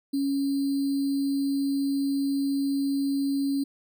sine tone with sample-and-hold, 277.2 Hz, C#4, in tune, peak -23 dBFS, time 0.13-3.64 s, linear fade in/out 10 ms, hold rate 4410 Hz, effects none

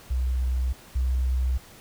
sine tone pair in turn, 63.3 / 63.7 Hz, B1 / C2, +43 / -46 cents, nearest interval unison, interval 11 cents, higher second, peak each -22 / -21 dBFS, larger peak second, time 0.1-0.73 / 0.95-1.58 s, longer neither, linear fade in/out 10 ms, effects pink hiss -49 dBFS RMS until 1.8 s

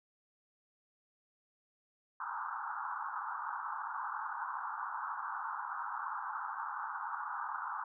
pink band-pass noise, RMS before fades -40 dBFS, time 2.2-7.84 s, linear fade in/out 5 ms, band 830 to 1500 Hz, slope 96 dB/octave, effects none

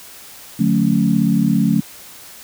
sine chord, D major seventh, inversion none, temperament equal with one note detuned, 146.83 / 181.71 / 220 / 277.2 Hz, D3 / F#3 / A3 / C#4, 0 / -31 / 0 / 0 cents, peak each -21 / -17 / -16 / -20 dBFS, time 0.59-1.81 s, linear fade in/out 10 ms, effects white hiss -39 dBFS RMS until 2.43 s

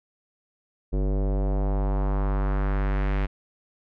square tone with low-pass filter sweep, 49 Hz, G1, in tune, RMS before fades -24 dBFS, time 0.92-3.27 s, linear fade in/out 20 ms, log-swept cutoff 440 to 2300 Hz, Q 1.6, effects none

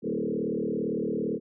sine tone with frequency modulation, 330 Hz, E4, 2 cents sharp, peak -26 dBFS, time 0.02-1.4 s, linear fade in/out 50 ms, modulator 37.7 Hz, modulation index 3.9, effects none

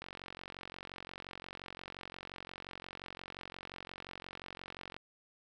click train, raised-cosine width 0.3 ms, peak -28 dBFS, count 227, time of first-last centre 0.02-4.965 s, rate 45.7 Hz, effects none

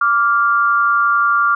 sine tone pair together, 1165.6 / 1396.9 Hz, D6 / F6, -13 / 0 cents, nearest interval minor third, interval 313 cents, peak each -14 dBFS, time 0.01-1.55 s, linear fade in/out 5 ms, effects none

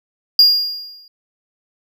triangle tone with exponential decay, 4827 Hz, D8, 47 cents sharp, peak -3 dBFS, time 0.39-1.08 s, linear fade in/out 2 ms, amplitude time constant 150 ms, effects none

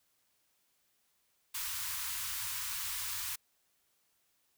white band-stop noise, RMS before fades -38 dBFS, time 1.54-3.36 s, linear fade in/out 10 ms, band 120 to 900 Hz, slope 96 dB/octave, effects white hiss -75 dBFS RMS until 4.57 s

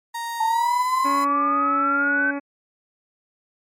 35% pulse tone with pitch glide, 932.3 to 1010.8 Hz, A#5 to B5, 0 to +40 cents, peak -25 dBFS, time 0.14-1.25 s, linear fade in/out 10 ms, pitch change +140 cents, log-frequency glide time 0.46-0.73 s
sine exponential sweep, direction up, 880 to 1540 Hz, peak -18 dBFS, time 0.4-2.31 s, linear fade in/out 5 ms
harmonic tone, 282.3 Hz, C#4, 32 cents sharp, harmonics 1 / 2 / 3 / 4 / 5 / 6 / 7 / 8 / 9, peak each -26 / -32 / -36 / -38 / -40 / -42 / -43 / -44 / -45 dBFS, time 1.04-2.4 s, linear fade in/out 20 ms
effects MP3 64 kbps

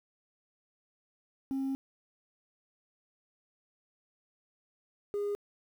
sine tone pair in turn, 269.2 / 408.9 Hz, C4 / G#4, +49 / -27 cents, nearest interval perfect fifth, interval 724 cents, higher second, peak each -28 dBFS, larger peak neither, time 1.51-1.75 / 5.14-5.35 s, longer first, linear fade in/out 0 ms, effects tanh soft clip ceiling -29 dBFS + 10-bit

